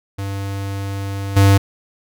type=tone with level steps; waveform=square; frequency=98.6 Hz; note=G2; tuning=11 cents sharp; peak=-23 / -9 dBFS; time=0.18-1.58 s; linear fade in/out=10 ms; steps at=1.36 s; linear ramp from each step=10 ms; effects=none